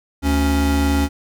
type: tone pair together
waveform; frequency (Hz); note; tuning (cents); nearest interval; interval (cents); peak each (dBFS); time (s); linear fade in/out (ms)
square; 73.71 / 278.5; D2 / C#4; +7 / +8; octave + major seventh; 2301; -18 / -19; 0.22-1.09; 50
effects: none